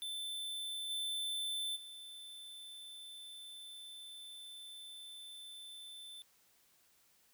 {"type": "tone with level steps", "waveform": "square", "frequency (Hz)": 3533, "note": "A7", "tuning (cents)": 6, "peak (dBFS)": [-40, -37, -49], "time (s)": [0.02, 6.22], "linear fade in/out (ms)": 0, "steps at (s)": [0.89, 1.75], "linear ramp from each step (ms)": 20, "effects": ["white hiss -70 dBFS RMS until 7.33 s"]}